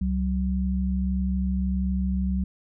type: tone pair together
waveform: sine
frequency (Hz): 67.14 / 188.7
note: C2 / F#3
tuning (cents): +45 / +34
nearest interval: octave + tritone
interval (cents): 1789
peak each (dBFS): -25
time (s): 0.01-2.44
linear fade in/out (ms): 5
effects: none